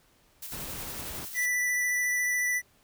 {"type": "noise with tremolo", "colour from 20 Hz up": "blue", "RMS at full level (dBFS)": -39, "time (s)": [0.42, 1.46], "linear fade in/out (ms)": 5, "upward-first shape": "square", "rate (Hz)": 11, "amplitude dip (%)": 30}
{"type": "noise", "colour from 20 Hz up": "pink", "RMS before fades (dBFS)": -41, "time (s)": [0.52, 1.25], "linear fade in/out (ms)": 2}
{"type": "tone with vibrato", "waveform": "square", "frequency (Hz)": 1975.5, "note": "B6", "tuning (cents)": 0, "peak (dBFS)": -26, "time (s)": [1.34, 2.62], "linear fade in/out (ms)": 50, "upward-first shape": "sine", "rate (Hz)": 14, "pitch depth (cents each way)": 12}
{"effects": ["pink hiss -64 dBFS RMS until 2.83 s"]}